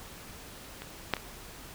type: clicks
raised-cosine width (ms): 0.3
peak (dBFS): -23 / -9 / -21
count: 3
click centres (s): 0.82 / 1.137 / 1.167
effects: pink hiss -47 dBFS RMS until 1.74 s